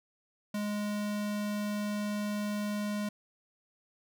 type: tone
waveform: square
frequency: 207.7 Hz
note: G#3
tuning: in tune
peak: -32 dBFS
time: 0.54-3.09 s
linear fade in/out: 5 ms
effects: none